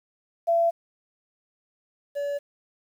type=tone pair in turn; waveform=sine / triangle; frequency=675 / 571.6 Hz; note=E5 / D5; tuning=+41 / -47 cents; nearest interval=minor third; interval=288 cents; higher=first; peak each=-18 / -24 dBFS; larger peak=first; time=0.47-0.71 / 2.15-2.39 s; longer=neither; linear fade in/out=20 ms; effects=9-bit